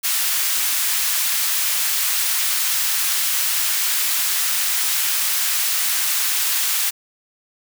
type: high-pass noise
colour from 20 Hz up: white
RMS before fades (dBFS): -20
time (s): 0.03-6.91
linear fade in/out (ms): 20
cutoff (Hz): 1300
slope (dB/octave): 12
effects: none